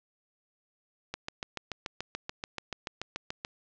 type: click train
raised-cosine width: 0.2 ms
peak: -17 dBFS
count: 17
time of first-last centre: 1.14-3.449 s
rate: 6.93 Hz
effects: low-pass 6000 Hz 12 dB/octave